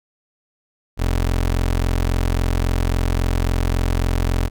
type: tone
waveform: 25% pulse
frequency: 43.65 Hz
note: F1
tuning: in tune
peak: -13 dBFS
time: 0.97-4.5 s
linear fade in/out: 50 ms
effects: none